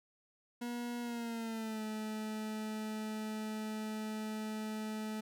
40% pulse tone with pitch glide, 240 to 216.3 Hz, B3 to A3, -49 to -29 cents, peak -37 dBFS, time 0.61-5.21 s, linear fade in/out 10 ms, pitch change -180 cents, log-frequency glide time 1.01-1.83 s, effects none

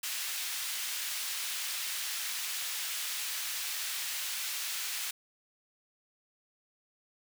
pink high-pass noise, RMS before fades -36 dBFS, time 0.03-5.11 s, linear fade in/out 5 ms, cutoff 2300 Hz, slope 12 dB/octave, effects none

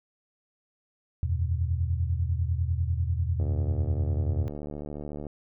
sine chord, E suspended second, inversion none, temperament equal, 82.41 / 92.5 / 123.47 Hz, E2 / F#2 / B2, 0 / 0 / 0 cents, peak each -26 / -30 / -32 dBFS, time 1.23-4.48 s, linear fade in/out 0 ms
click train, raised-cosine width 2 ms, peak -24 dBFS, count 139, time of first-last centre 3.4-5.267 s, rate 73.9 Hz
effects none

